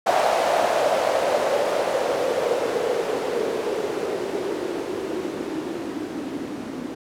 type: noise with low-pass filter sweep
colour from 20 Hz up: violet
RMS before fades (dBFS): -24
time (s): 0.06-6.95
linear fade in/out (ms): 10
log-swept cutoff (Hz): 690 to 270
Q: 4.3
effects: none